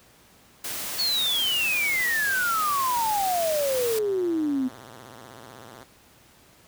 white noise, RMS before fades -32 dBFS, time 0.64-3.99 s, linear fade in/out 5 ms
sine exponential sweep, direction down, 4485 to 250 Hz, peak -22 dBFS, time 0.98-4.69 s, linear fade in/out 20 ms
5% pulse tone with vibrato, 120 Hz, B2, 49 cents flat, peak -32 dBFS, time 3.68-5.84 s, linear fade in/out 10 ms, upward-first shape sine, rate 16 Hz, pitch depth 200 cents each way
effects pink hiss -55 dBFS RMS until 6.67 s + high-pass 60 Hz 12 dB/octave

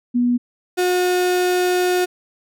sine / 35% pulse tone pair in turn, 243.5 / 361.3 Hz, B3 / F#4, -24 / -41 cents, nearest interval perfect fifth, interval 683 cents, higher second, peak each -14 dBFS, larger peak neither, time 0.14-0.38 / 0.77-2.06 s, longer second, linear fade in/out 20 ms, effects none

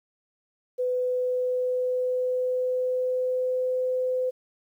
sine tone with pitch glide, 501 to 508.9 Hz, B4 to C5, +25 to -48 cents, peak -23 dBFS, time 0.78-4.31 s, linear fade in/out 20 ms, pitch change +27 cents, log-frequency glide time 0.92-3.79 s, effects 10-bit

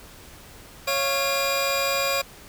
25% pulse tone cluster, 552 / 696 / 2409 / 3824 Hz, C#5 / F5 / D7 / A#7, -7 / -6 / +43 / +43 cents, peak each -21 / -28 / -22 / -30 dBFS, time 0.87-2.22 s, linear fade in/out 10 ms, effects pink hiss -46 dBFS RMS until 2.48 s

